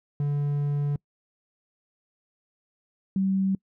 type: tone pair in turn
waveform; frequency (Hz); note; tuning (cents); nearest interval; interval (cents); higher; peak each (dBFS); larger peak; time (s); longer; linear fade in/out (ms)
triangle / sine; 144.4 / 192.23; D3 / G3; -29 / -34; perfect fourth; 495; second; -21; neither; 0.2-0.96 / 3.16-3.55; first; 2
effects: noise-tail reverb RT60 0.1 s tail -26 dB re dry